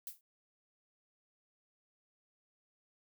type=noise with exponential decay; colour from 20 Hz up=violet; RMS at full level=-39 dBFS; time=0.07-0.21 s; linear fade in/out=1 ms; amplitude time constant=30 ms; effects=none